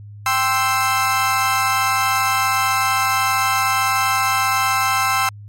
30% pulse chord, C major, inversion second, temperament equal, 784 / 1046.5 / 1318.5 Hz, G5 / C6 / E6, 0 / 0 / 0 cents, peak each -19 / -17 / -17 dBFS, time 0.26-5.29 s, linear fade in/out 2 ms, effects added 103 Hz sine -34 dBFS peak until 5.48 s + MP3 64 kbps

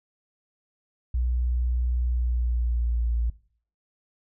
sine tone with pitch glide, 61 to 57.88 Hz, B1 to A#1, -21 to -12 cents, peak -22 dBFS, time 1.14-3.3 s, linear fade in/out 5 ms, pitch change -91 cents, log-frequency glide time 2.06-3.18 s, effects noise-tail reverb RT60 0.5 s tail -19 dB re dry

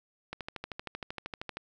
click train, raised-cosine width 0.3 ms, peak -21 dBFS, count 17, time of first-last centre 0.33-1.57 s, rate 12.9 Hz, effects none

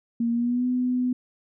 sine tone with pitch glide, 233.5 to 250.3 Hz, A#3 to B3, +3 to +23 cents, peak -21 dBFS, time 0.2-1.13 s, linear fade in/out 5 ms, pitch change +120 cents, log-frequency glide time 0.31-0.66 s, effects none

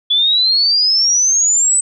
sine exponential sweep, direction up, 3414 to 8130 Hz, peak -10 dBFS, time 0.1-1.81 s, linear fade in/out 10 ms, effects none

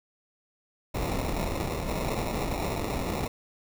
pink noise with sample-and-hold, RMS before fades -30 dBFS, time 0.94-3.28 s, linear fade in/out 10 ms, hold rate 1575 Hz, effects none

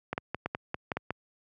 clicks, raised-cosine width 0.5 ms, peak -16 dBFS, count 9, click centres 0.13 / 0.179 / 0.346 / 0.46 / 0.549 / 0.744 / 0.918 / 0.97 / 1.106 s, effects high-pass 80 Hz 12 dB/octave

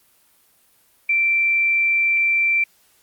sine tone, 2347 Hz, D7, 2 cents flat, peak -15 dBFS, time 1.09-2.64 s, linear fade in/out 5 ms, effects white hiss -58 dBFS RMS until 3.02 s + Opus 32 kbps

